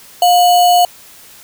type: tone with sample-and-hold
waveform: sine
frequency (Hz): 710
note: F5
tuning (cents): +28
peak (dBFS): -6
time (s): 0.22-0.85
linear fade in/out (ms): 2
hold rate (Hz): 3675
effects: white hiss -40 dBFS RMS until 1.43 s